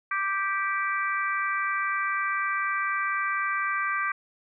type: harmonic tone with a mistuned harmonic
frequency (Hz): 392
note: G4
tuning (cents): 0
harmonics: 3 / 4 / 5 / 6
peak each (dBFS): -28 / -30 / -32 / -34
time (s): 0.11-4.12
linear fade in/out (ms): 5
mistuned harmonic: 6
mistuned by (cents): -18
effects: none